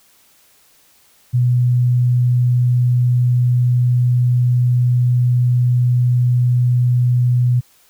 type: tone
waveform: sine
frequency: 123.3 Hz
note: B2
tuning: 2 cents flat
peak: -11 dBFS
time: 1.33-7.61 s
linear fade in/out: 20 ms
effects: white hiss -53 dBFS RMS until 7.89 s